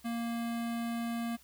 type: tone with notch filter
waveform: square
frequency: 233.1 Hz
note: A#3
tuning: in tune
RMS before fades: -35 dBFS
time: 0.04-1.37 s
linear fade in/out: 20 ms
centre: 5800 Hz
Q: 1.8
effects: added 60 Hz sine -66 dBFS peak until 1.43 s + white hiss -61 dBFS RMS until 1.43 s